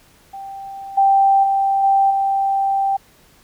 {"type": "tone with level steps", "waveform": "sine", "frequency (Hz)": 784, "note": "G5", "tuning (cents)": 0, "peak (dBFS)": [-29, -10, -14, -11, -15], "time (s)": [0.33, 2.97], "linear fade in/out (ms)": 10, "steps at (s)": [0.97, 1.43, 1.83, 2.1], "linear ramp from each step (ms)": 10, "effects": ["pink hiss -52 dBFS RMS until 3.43 s"]}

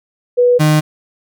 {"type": "tone pair in turn", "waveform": ["sine", "35% pulse"], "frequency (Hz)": [490, 153.19], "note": ["B4", "D#3"], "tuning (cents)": [-14, -27], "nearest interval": "octave + minor sixth", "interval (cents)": 2013, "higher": "first", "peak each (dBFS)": -7, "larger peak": "neither", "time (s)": [[0.37, 0.59], [0.59, 0.81]], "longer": "neither", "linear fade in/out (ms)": 20, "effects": []}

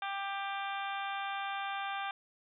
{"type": "harmonic tone", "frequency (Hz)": 395, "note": "G4", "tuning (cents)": 13, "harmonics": [2, 3, 4, 5, 6, 7, 8, 9], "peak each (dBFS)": [-38, -41, -42, -51, -45, -50, -50, -48], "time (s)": [0.02, 2.11], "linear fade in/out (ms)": 2, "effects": []}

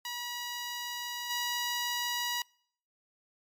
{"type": "tone with level steps", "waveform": "10% pulse", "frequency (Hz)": 966, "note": "B5", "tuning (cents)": -39, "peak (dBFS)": [-27, -22], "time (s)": [0.05, 2.42], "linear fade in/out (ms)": 2, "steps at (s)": 1.29, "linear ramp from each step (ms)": 20, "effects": ["noise-tail reverb RT60 0.6 s tail -26 dB re dry", "MP3 96 kbps"]}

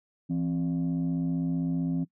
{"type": "tone pair together", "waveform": "sine", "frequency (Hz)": [167.65, 263.2], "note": ["E3", "C4"], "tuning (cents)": [30, 10], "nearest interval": "minor sixth", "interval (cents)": 780, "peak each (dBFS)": [-26, -27], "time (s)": [0.29, 2.05], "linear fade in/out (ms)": 20, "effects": ["noise-tail reverb RT60 0.1 s tail -20 dB re dry", "tanh soft clip ceiling -22 dBFS"]}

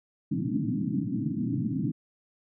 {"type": "band-pass noise", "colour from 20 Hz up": "white", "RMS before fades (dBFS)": -29, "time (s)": [0.31, 1.92], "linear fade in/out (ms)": 10, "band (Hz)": [110, 310], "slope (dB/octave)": 96, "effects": []}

